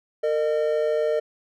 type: tone pair together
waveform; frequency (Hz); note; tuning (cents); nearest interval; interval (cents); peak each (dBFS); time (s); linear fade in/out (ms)
triangle; 456.8 / 609; A#4 / D#5; -35 / -37; perfect fourth; 498; -21; 0.23-1.2; 10
effects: none